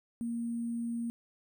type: tone with sample-and-hold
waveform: sine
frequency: 233.9 Hz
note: A#3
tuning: 6 cents sharp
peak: -32 dBFS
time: 0.21-1.1 s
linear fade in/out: 0 ms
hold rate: 8820 Hz
effects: none